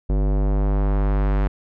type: tone with low-pass filter sweep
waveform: square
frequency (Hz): 49.63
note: G1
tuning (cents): +22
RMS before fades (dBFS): -19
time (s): 0.09-1.48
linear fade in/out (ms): 10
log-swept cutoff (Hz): 520 to 1800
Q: 0.89
effects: none